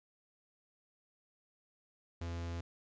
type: tone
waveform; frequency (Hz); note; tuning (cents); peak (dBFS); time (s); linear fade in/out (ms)
45% pulse; 85; F2; -46; -38; 2.21-2.61; 5
effects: resampled to 16000 Hz + 12-bit